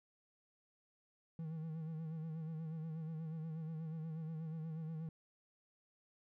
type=tone with vibrato; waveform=triangle; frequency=160 Hz; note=D#3; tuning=49 cents sharp; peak=-39 dBFS; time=1.39-5.09 s; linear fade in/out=2 ms; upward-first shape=sine; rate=8.3 Hz; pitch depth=52 cents each way; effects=none